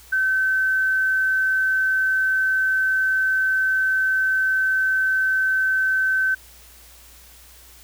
sine tone, 1535 Hz, G6, 37 cents flat, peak -17 dBFS, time 0.12-6.35 s, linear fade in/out 10 ms, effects added 60 Hz sine -50 dBFS peak until 7.83 s + white hiss -48 dBFS RMS until 7.83 s

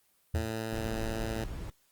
sine tone with exponential decay, 82.41 Hz, E2, in tune, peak -24 dBFS, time 0.34-0.59 s, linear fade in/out 5 ms, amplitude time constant 54 ms
10% pulse tone, 111.5 Hz, A2, 23 cents sharp, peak -25 dBFS, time 0.35-1.44 s, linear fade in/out 0 ms
brown noise, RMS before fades -38 dBFS, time 0.72-1.7 s, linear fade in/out 2 ms
effects white hiss -69 dBFS RMS until 1.91 s + Opus 24 kbps

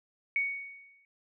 sine tone with exponential decay, 2231 Hz, C#7, 11 cents sharp, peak -24 dBFS, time 0.36-1.05 s, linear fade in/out 1 ms, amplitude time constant 150 ms, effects none

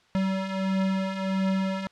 square beating tone pair, 190 / 191.5 Hz, F#3 / G3, +46 / -40 cents, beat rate 1.5 Hz, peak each -32 / -26 dBFS, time 0.15-1.87 s, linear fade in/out 0 ms, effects white hiss -61 dBFS RMS until 1.91 s + low-pass 4000 Hz 12 dB/octave

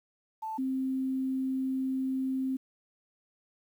sine tone pair in turn, 880 / 263.1 Hz, A5 / C4, 0 / +10 cents, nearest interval octave + major sixth, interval 2090 cents, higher first, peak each -33 / -28 dBFS, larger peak second, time 0.42-0.58 / 0.58-2.57 s, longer second, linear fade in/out 10 ms, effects 10-bit

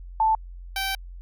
sine / 10% pulse tone pair in turn, 880 / 775.8 Hz, A5 / G5, 0 / -18 cents, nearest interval major second, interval 218 cents, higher first, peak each -17 dBFS, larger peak neither, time 0.2-0.35 / 0.76-0.95 s, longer second, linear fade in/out 2 ms, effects added 44 Hz sine -37 dBFS peak until 1.21 s

